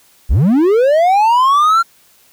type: linear sweep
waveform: triangle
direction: up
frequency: 36.36 to 1388 Hz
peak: -6 dBFS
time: 0.29-1.83 s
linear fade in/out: 20 ms
effects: white hiss -50 dBFS RMS until 2.32 s